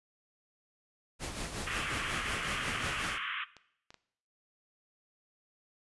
pink noise with tremolo, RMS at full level -37 dBFS, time 1.19-3.19 s, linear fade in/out 50 ms, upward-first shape sine, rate 5.5 Hz, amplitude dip 50%
pink band-pass noise, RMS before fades -37 dBFS, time 1.66-3.45 s, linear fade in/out 20 ms, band 1100 to 3300 Hz, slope 96 dB/octave
clicks, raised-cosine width 0.2 ms, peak -33 dBFS, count 5, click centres 2.28 / 2.413 / 3.567 / 3.905 / 3.943 s
effects noise-tail reverb RT60 0.7 s tail -18 dB re dry + resampled to 24000 Hz

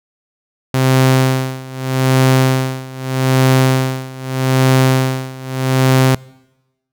sawtooth tone with tremolo, 130.9 Hz, C3, 1 cent sharp, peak -4 dBFS, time 0.74-6.15 s, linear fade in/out 2 ms, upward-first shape sine, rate 0.81 Hz, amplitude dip 90%, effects noise-tail reverb RT60 1.0 s tail -24 dB re dry

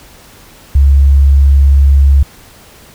sine tone, 69.3 Hz, C#2, in tune, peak -3 dBFS, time 0.75-2.23 s, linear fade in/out 5 ms, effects pink hiss -39 dBFS RMS until 2.94 s

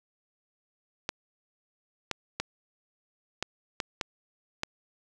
clicks, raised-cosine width 0.2 ms, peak -12 dBFS, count 7, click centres 1.091 / 2.113 / 2.4 / 3.426 / 3.802 / 4.012 / 4.634 s, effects none

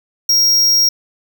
square tone, 5600 Hz, F8, 4 cents sharp, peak -10 dBFS, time 0.29-0.89 s, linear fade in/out 5 ms, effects none

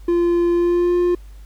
triangle tone with pitch glide, 345.5 to 353 Hz, F4 to F4, -19 to +19 cents, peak -12 dBFS, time 0.08-1.15 s, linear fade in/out 5 ms, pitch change +38 cents, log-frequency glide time 0.53-0.96 s, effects added 50 Hz sine -36 dBFS peak until 1.45 s + pink hiss -55 dBFS RMS until 1.45 s

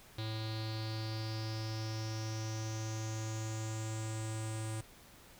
square tone with low-pass filter sweep, 110 Hz, A2, in tune, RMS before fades -39 dBFS, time 0.18-4.81 s, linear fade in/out 5 ms, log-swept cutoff 4000 to 8700 Hz, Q 6.8, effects pink hiss -58 dBFS RMS until 5.39 s

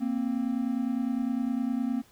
triangle tone pair together, 233.1 / 262.9 Hz, A#3 / C4, 0 / +8 cents, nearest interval major second, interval 208 cents, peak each -27 dBFS, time 0-2.02 s, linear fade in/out 20 ms, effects pink hiss -59 dBFS RMS until 2.11 s

